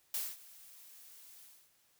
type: noise with ADSR envelope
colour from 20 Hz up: blue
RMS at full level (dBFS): -35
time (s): 0.14-1.72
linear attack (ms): 3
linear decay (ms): 220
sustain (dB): -21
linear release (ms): 300
effects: white hiss -71 dBFS RMS until 1.99 s